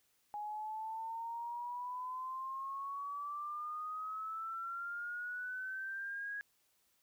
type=exponential sweep; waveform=sine; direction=up; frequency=830 to 1661.2 Hz; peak=-39 dBFS; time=0.34-6.41 s; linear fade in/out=0 ms; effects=white hiss -75 dBFS RMS until 7.02 s